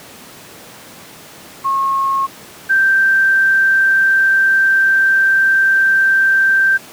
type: tone pair in turn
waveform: sine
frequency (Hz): 1086 / 1567.4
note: C#6 / G6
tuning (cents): -36 / -1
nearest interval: tritone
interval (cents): 635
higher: second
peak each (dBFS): -13 / -9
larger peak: second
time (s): 1.64-2.27 / 2.69-6.78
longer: second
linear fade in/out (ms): 20
effects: pink hiss -37 dBFS RMS until 6.92 s + high-pass 150 Hz 12 dB/octave